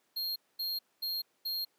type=tone bursts; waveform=square; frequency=4231 Hz; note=C8; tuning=19 cents sharp; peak=-33 dBFS; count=4; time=0.16-1.65 s; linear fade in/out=10 ms; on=200 ms; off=230 ms; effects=pink hiss -73 dBFS RMS until 1.78 s + high-pass 300 Hz 12 dB/octave